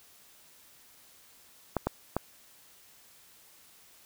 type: clicks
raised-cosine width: 1 ms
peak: -13 dBFS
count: 3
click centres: 1.767 / 1.87 / 2.166 s
effects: white hiss -58 dBFS RMS until 4.05 s